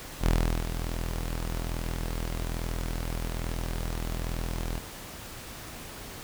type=tone with ADSR envelope; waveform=sawtooth; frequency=41.17 Hz; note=E1; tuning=1 cent flat; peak=-16 dBFS; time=0.2-4.81 s; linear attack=61 ms; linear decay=390 ms; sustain=-10 dB; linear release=39 ms; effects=pink hiss -42 dBFS RMS until 6.23 s